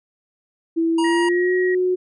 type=tone with pitch glide; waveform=sine; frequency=329.6 to 365.7 Hz; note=E4 to F#4; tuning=0 to -20 cents; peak=-16 dBFS; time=0.76-1.96 s; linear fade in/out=20 ms; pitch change=+180 cents; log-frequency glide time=0.99-1.53 s
type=harmonic tone; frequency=949 Hz; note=A#5; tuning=31 cents sharp; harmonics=1 / 3 / 5 / 7 / 9 / 10; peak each=-23 / -31 / -39 / -41 / -43 / -41 dBFS; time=0.98-1.29 s; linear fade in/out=5 ms
type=tone; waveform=sine; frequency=1900 Hz; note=A#6; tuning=33 cents sharp; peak=-24 dBFS; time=1.04-1.75 s; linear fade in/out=5 ms
effects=none